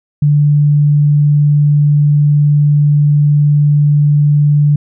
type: tone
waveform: sine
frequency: 146.83 Hz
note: D3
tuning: in tune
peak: -6 dBFS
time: 0.22-4.76 s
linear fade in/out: 5 ms
effects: none